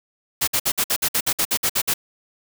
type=noise bursts; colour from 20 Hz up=white; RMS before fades=-20 dBFS; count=13; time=0.41-1.94 s; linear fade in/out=10 ms; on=66 ms; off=56 ms; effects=none